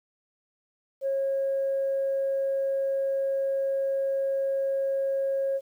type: tone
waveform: sine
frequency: 544 Hz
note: C#5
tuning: 33 cents flat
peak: -23 dBFS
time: 1.01-5.61 s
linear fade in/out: 50 ms
effects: tanh soft clip ceiling -20 dBFS + 10-bit